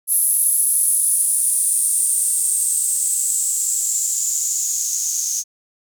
violet noise with band-pass filter sweep, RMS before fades -19 dBFS, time 0.07-5.44 s, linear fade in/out 50 ms, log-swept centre 11000 to 6300 Hz, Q 8.9, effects none

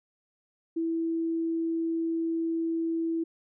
sine tone, 329.2 Hz, E4, 2 cents flat, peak -26 dBFS, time 0.76-3.24 s, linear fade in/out 10 ms, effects none

